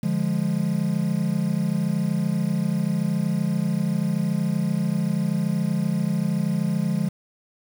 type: chord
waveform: triangle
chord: D diminished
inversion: none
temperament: equal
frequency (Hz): 146.83 / 174.61 / 207.7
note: D3 / F3 / Ab3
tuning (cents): 0 / 0 / 0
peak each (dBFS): -25 / -22 / -23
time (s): 0.03-7.09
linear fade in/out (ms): 5
effects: 7-bit